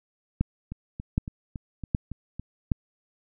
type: two click trains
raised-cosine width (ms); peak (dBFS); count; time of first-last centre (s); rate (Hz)
5; -22 / -10; 7 / 4; 0.72-2.396 / 0.41-2.718; 3.58 / 1.3
effects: none